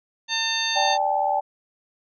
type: harmonic tone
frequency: 900 Hz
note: A5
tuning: 39 cents sharp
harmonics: 1 / 2 / 3 / 4 / 5 / 7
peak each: -32 / -29 / -30 / -26 / -29 / -32 dBFS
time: 0.28-0.98 s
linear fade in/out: 50 ms
type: chord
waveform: sine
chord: D suspended fourth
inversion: none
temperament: equal with one note detuned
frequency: 587.3 / 784 / 862.9 Hz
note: D5 / G5 / A5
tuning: 0 / 0 / -34 cents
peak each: -27 / -22 / -24 dBFS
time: 0.75-1.41 s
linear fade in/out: 20 ms
effects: none